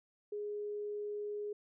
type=tone; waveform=sine; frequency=415.3 Hz; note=G#4; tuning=in tune; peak=-37 dBFS; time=0.32-1.53 s; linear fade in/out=5 ms; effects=none

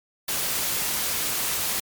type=noise; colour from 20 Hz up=white; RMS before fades=-26 dBFS; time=0.28-1.8 s; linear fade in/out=5 ms; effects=MP3 96 kbps

